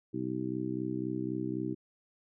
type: harmonic tone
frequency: 63.9 Hz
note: C2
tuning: 40 cents flat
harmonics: 2 / 3 / 4 / 5 / 6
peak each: -40 / -40 / -39 / -35 / -40 dBFS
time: 0.13-1.75 s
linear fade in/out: 20 ms
effects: none